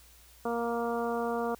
harmonic tone, 234.4 Hz, A#3, 10 cents sharp, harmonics 1 / 2 / 3 / 4 / 5 / 6, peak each -35 / -32 / -35 / -39 / -39 / -43 dBFS, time 0.45-1.55 s, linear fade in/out 5 ms, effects added 60 Hz sine -58 dBFS peak until 1.59 s + white hiss -58 dBFS RMS until 1.59 s

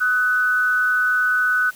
sine tone pair together, 1266.4 / 1496 Hz, D#6 / F#6, +30 / +19 cents, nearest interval minor third, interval 289 cents, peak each -25 / -16 dBFS, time 0-1.71 s, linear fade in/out 20 ms, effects white hiss -45 dBFS RMS until 1.75 s

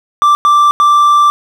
triangle tone bursts at uneven times, 1174.7 Hz, D6, in tune, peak -3 dBFS, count 3, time 0.22-0.35 / 0.45-0.71 / 0.8-1.3 s, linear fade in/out 0 ms, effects none

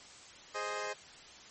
15% pulse chord, Ab major, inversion none, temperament equal, 415.3 / 523.3 / 622.3 Hz, Ab4 / C5 / Eb5, 0 / 0 / 0 cents, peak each -34 dBFS, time 0.54-0.94 s, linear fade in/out 20 ms, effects white hiss -53 dBFS RMS until 1.5 s + MP3 32 kbps

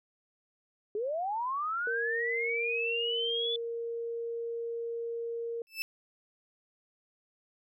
sine linear sweep, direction up, 399 to 3485 Hz, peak -30 dBFS, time 0.95-3.56 s, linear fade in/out 2 ms
sine tone, 465.1 Hz, A#4, 4 cents flat, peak -33 dBFS, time 1.87-5.62 s, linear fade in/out 2 ms
30% pulse tone with exponential growth, 2637 Hz, E7, in tune, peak -25 dBFS, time 5.67-5.82 s, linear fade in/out 0 ms, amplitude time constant 32 ms
effects none

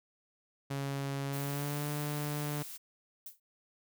sawtooth tone with pitch glide, 138.59 to 147.68 Hz, C#3 to D3, 0 to +10 cents, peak -30 dBFS, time 0.7-2.63 s, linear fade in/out 10 ms, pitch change +110 cents, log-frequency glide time 1.27-1.89 s
blue noise, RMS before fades -45 dBFS, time 1.32-2.78 s, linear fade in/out 20 ms
violet noise with exponential decay, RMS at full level -40 dBFS, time 3.26-3.4 s, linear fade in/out 5 ms, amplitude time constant 30 ms
effects none

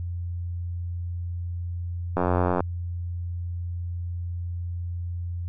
click train, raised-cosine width 1 ms, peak -9 dBFS, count 40, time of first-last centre 2.17-2.605 s, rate 89.6 Hz, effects added 87 Hz sine -28 dBFS peak until 5.48 s

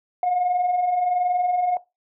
sine tone pair together, 700 / 721.3 Hz, F5 / F#5, +4 / -44 cents, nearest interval minor second, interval 52 cents, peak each -27 / -18 dBFS, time 0.23-1.77 s, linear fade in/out 2 ms, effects noise-tail reverb RT60 0.2 s tail -18 dB re dry + tanh soft clip ceiling -15 dBFS

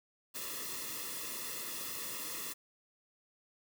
white noise with comb filter, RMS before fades -41 dBFS, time 0.34-2.54 s, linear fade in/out 20 ms, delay 1.3 ms, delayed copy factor -0.9, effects none

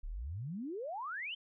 sine exponential sweep, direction up, 30.87 to 3179 Hz, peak -38 dBFS, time 0.03-1.35 s, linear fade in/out 10 ms, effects none

